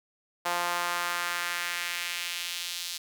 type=tone with high-pass filter sweep; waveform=sawtooth; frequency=174.61 Hz; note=F3; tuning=in tune; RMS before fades=-32 dBFS; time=0.45-2.98 s; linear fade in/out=10 ms; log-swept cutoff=820 to 4100 Hz; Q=1.5; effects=none